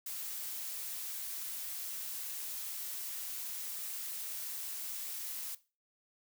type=noise; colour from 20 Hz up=blue; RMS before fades=-41 dBFS; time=0.06-5.55 s; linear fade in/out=5 ms; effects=noise-tail reverb RT60 0.3 s tail -17 dB re dry